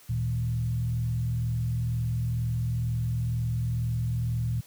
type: tone with frequency modulation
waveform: sine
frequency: 116.8 Hz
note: A#2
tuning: 4 cents sharp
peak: -25 dBFS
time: 0.09-4.61 s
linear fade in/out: 10 ms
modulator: 42.1 Hz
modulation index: 0.69
effects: white hiss -54 dBFS RMS until 4.66 s